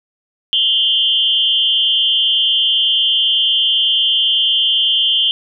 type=tone with amplitude modulation; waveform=sine; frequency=3136 Hz; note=G7; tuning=in tune; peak=-7 dBFS; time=0.53-5.31 s; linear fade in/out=0 ms; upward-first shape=sine; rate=270 Hz; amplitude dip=95%; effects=none